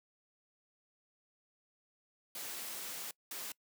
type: noise bursts at uneven times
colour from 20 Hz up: white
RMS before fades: -43 dBFS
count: 2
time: 2.35-3.11 / 3.31-3.52 s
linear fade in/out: 2 ms
effects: noise-tail reverb RT60 0.1 s tail -24 dB re dry + high-pass 200 Hz 12 dB/octave